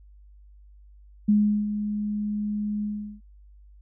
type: tone with ADSR envelope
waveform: sine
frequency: 208.8 Hz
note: G#3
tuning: 10 cents sharp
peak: -15 dBFS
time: 1.28-3.21 s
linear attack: 11 ms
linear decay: 370 ms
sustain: -10 dB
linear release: 380 ms
effects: added 50 Hz sine -48 dBFS peak until 3.81 s